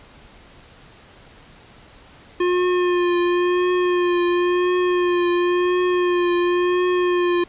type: tone with vibrato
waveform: square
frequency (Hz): 355.6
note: F4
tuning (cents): +31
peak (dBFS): -17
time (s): 2.4-7.44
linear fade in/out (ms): 5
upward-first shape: triangle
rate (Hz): 0.95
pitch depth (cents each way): 28
effects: pink hiss -47 dBFS RMS until 7.48 s + resampled to 8000 Hz